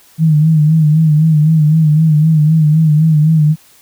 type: tone with vibrato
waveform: sine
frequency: 155.56 Hz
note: D#3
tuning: in tune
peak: -6 dBFS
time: 0.18-3.56 s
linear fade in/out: 50 ms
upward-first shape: sine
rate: 3.9 Hz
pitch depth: 66 cents each way
effects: white hiss -46 dBFS RMS until 3.81 s